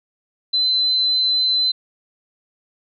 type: tone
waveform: sine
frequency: 4048 Hz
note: B7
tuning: 42 cents sharp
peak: -15 dBFS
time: 0.53-1.72 s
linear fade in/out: 10 ms
effects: none